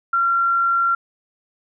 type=tone; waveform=sine; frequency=1372 Hz; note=F6; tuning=31 cents flat; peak=-15 dBFS; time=0.13-0.95 s; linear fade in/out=5 ms; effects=none